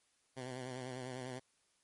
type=tone with vibrato; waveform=10% pulse; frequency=127.6 Hz; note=C3; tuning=43 cents flat; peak=-34 dBFS; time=0.36-1.4 s; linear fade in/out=20 ms; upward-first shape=sine; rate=10 Hz; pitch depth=50 cents each way; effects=white hiss -75 dBFS RMS until 1.83 s + MP3 48 kbps